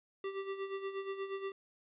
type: tone with tremolo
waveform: square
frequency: 390.4 Hz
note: G4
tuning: 7 cents flat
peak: -36 dBFS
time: 0.24-1.52 s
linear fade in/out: 2 ms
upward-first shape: sine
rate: 8.4 Hz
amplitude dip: 65%
effects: resampled to 8000 Hz + 13-bit